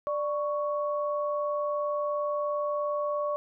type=tone pair together; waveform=sine; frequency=590 / 1112.9 Hz; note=D5 / C#6; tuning=+8 / +6 cents; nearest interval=major seventh; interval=1098 cents; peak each=-28 / -32 dBFS; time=0.07-3.36 s; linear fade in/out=0 ms; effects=none